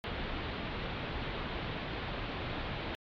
pink low-pass noise, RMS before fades -38 dBFS, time 0.04-2.95 s, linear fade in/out 0 ms, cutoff 3900 Hz, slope 48 dB/octave, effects AAC 64 kbps

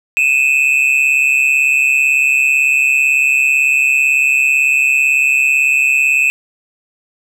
triangle tone pair together, 2499 / 2637 Hz, D#7 / E7, +7 / 0 cents, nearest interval minor second, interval 93 cents, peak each -11 dBFS, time 0.17-6.3 s, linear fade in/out 0 ms, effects none

